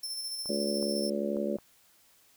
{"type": "tone with tremolo", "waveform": "sawtooth", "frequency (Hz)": 5340, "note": "E8", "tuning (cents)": 22, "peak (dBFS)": -31, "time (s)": [0.03, 1.1], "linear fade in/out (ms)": 5, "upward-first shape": "square", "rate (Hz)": 14, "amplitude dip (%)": 30}
{"type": "clicks", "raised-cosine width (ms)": 1, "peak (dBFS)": -33, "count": 4, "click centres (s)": [0.458, 0.827, 1.368, 1.586]}
{"type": "harmonic tone", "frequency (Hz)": 71.3, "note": "C#2", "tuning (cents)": 49, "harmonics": [3, 4, 5, 6, 7, 8], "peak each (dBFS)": [-33, -39, -35, -40, -38, -34], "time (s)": [0.49, 1.57], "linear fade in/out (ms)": 5}
{"effects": ["white hiss -63 dBFS RMS until 2.36 s"]}